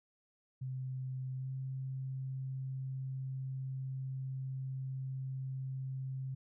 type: tone with pitch glide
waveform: sine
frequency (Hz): 130.1 to 132.3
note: C3 to C3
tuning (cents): -9 to +20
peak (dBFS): -37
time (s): 0.61-6.35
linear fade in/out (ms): 10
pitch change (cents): +29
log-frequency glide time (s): 1.36-1.5
effects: none